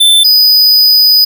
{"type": "tone pair in turn", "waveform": "square", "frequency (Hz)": [3537, 4979], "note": ["A7", "D#8"], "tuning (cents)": [8, 0], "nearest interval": "tritone", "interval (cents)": 592, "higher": "second", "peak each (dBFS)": -4, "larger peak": "neither", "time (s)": [[0, 0.24], [0.24, 1.25]], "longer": "second", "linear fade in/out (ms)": 10, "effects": []}